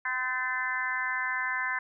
harmonic tone with a mistuned harmonic, 256.3 Hz, C4, 36 cents flat, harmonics 3 / 4 / 5 / 6 / 7 / 8, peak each -44 / -34 / -44 / -34 / -32 / -35 dBFS, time 0.05-1.79 s, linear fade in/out 5 ms, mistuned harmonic 7, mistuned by -29 cents, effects none

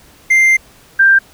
triangle / sine tone pair in turn, 2093 / 1581.6 Hz, C7 / G6, 0 / +15 cents, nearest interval perfect fourth, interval 485 cents, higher first, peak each -5 / -5 dBFS, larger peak neither, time 0.3-0.57 / 0.99-1.19 s, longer first, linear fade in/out 10 ms, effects pink hiss -45 dBFS RMS until 1.33 s

